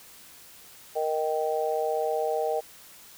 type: harmonic tone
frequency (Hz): 155.8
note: D#3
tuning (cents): +3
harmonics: 3 / 4 / 5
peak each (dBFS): -28 / -29 / -30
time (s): 0.95-2.61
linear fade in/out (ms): 20
effects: white hiss -50 dBFS RMS until 3.17 s